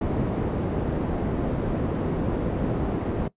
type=low-pass noise; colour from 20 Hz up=white; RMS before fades=-26 dBFS; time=0.01-3.28 s; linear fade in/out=5 ms; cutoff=360 Hz; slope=12 dB/octave; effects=noise-tail reverb RT60 0.1 s tail -19 dB re dry + resampled to 8000 Hz